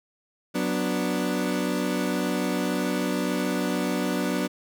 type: chord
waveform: 30% pulse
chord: B minor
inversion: second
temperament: equal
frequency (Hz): 185 / 246.9 / 293.7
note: F#3 / B3 / D4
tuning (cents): 0 / 0 / 0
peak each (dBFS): -26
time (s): 0.54-4.48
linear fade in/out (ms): 20
effects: none